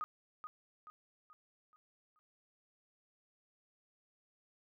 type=tone with echo; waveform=sine; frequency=1244.5 Hz; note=D#6; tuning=in tune; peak=-36 dBFS; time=0.01-0.04 s; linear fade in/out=0 ms; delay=430 ms; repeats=5; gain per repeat=-7 dB; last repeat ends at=2.19 s; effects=none